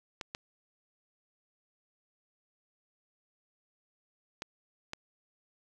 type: clicks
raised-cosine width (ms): 0.2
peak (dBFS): -20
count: 4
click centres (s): 0.212 / 0.349 / 4.421 / 4.934
effects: none

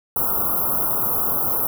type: band-stop noise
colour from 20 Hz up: white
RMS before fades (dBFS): -21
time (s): 0.16-1.67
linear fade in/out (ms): 2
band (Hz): 1400 to 11000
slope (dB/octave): 96
effects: none

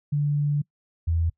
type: tone pair in turn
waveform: sine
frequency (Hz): 145.9 / 82.98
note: D3 / E2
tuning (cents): -11 / +12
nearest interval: minor seventh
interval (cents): 977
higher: first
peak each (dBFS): -20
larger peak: neither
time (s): 0.12-0.62 / 1.07-1.3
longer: first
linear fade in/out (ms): 10
effects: noise-tail reverb RT60 0.1 s tail -24 dB re dry

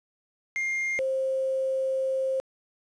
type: tone pair in turn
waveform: triangle / sine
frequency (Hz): 2117 / 529.2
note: C7 / C5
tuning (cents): +20 / +20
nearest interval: 2 octaves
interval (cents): 2400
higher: first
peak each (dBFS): -24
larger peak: neither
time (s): 0.56-0.99 / 0.99-2.4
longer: second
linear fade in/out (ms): 0
effects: resampled to 22050 Hz + 9-bit

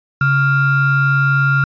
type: ring-modulated tone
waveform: triangle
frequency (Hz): 630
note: D#5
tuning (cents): +21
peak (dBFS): -6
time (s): 0.21-1.64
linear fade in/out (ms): 2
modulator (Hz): 768
effects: resampled to 11025 Hz

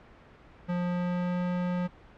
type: tone with pitch glide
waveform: square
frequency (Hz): 176.9 to 178.65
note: F3 to F3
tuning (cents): +23 to +40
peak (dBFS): -28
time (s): 0.68-1.88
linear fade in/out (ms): 20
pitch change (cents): +17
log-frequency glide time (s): 0.78-1.44
effects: pink hiss -53 dBFS RMS until 2.17 s + low-pass 2000 Hz 12 dB/octave

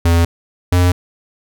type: tone pair in turn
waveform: square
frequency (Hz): 84.5 / 89.19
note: E2 / F2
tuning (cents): +43 / +37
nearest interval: minor second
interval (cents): 94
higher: second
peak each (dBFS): -10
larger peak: neither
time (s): 0.05-0.25 / 0.72-0.92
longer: neither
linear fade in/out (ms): 5
effects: none

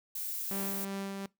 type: noise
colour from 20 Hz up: violet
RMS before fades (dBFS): -37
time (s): 0.15-0.85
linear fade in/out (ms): 5
type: tone with tremolo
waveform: sawtooth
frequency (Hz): 196.3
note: G3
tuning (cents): +3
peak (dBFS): -31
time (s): 0.51-1.26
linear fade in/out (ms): 0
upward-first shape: sine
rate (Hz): 2.7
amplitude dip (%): 30
effects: noise-tail reverb RT60 0.2 s tail -23 dB re dry

